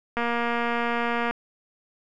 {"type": "click train", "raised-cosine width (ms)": 0.5, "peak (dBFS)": -12, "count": 270, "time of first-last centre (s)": [0.17, 1.31], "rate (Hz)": 236, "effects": []}